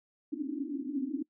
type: band-pass noise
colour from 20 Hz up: white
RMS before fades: -35 dBFS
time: 0.32-1.23 s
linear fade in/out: 10 ms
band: 260 to 310 Hz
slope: 96 dB/octave
effects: noise-tail reverb RT60 0.1 s tail -23 dB re dry